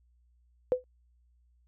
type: tone with exponential decay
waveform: sine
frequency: 504 Hz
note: B4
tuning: 35 cents sharp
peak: -18 dBFS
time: 0.72-0.84 s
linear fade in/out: 0 ms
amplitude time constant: 24 ms
effects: added 60 Hz sine -63 dBFS peak until 1.67 s